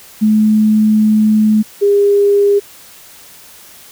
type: tone pair in turn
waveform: sine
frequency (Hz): 214.9 / 404.7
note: A3 / G#4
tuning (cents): -41 / -45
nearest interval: major seventh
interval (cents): 1096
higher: second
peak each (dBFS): -7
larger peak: neither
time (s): 0.21-1.63 / 1.81-2.6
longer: first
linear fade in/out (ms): 20
effects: white hiss -39 dBFS RMS until 3.91 s